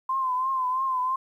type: tone with vibrato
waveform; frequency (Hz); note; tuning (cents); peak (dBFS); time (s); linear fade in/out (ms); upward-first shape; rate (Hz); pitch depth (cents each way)
sine; 1036; C6; -17; -23; 0.09-1.16; 5; triangle; 3; 67
effects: 10-bit